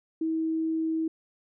sine tone, 321.6 Hz, E4, 43 cents flat, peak -25 dBFS, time 0.21-1.08 s, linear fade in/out 5 ms, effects none

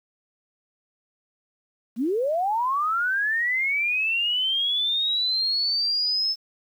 sine linear sweep, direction up, 206.3 to 5274 Hz, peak -21 dBFS, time 1.96-6.36 s, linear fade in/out 50 ms, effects 9-bit

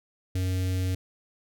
square tone with notch filter, 92.5 Hz, F#2, in tune, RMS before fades -27 dBFS, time 0.35-0.95 s, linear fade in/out 5 ms, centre 1000 Hz, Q 0.53, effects none

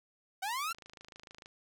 sawtooth linear sweep, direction up, 730 to 1396.9 Hz, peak -30 dBFS, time 0.42-0.73 s, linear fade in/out 10 ms
click train, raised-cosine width 0.2 ms, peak -33 dBFS, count 21, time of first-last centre 0.71-1.459 s, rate 26.7 Hz
effects none

